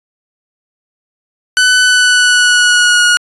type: tone with pitch glide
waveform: sawtooth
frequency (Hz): 1500 to 1446.4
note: F#6 to F#6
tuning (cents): +23 to -40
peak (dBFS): -3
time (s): 1.57-3.17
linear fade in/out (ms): 0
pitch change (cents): -63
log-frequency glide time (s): 1.82-3.04
effects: resampled to 24000 Hz